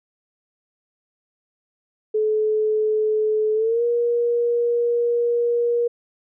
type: tone with pitch glide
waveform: sine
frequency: 430.6 to 475 Hz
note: A4 to A#4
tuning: -37 to +33 cents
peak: -17 dBFS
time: 2.14-5.88 s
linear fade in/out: 10 ms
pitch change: +170 cents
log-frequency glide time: 3.54-3.83 s
effects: none